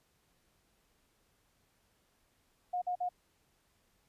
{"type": "tone bursts", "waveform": "sine", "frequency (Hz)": 719, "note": "F#5", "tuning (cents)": -50, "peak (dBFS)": -31, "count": 3, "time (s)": [2.73, 3.091], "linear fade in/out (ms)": 10, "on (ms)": 89, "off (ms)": 47, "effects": ["pink hiss -73 dBFS RMS until 4.08 s", "resampled to 32000 Hz"]}